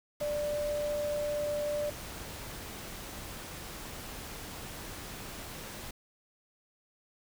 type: tone in noise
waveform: sine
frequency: 590 Hz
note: D5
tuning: 8 cents sharp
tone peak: -30 dBFS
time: 0.21-1.9 s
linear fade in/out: 5 ms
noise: pink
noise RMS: -43 dBFS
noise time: 0.2-5.91 s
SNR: +10 dB
effects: none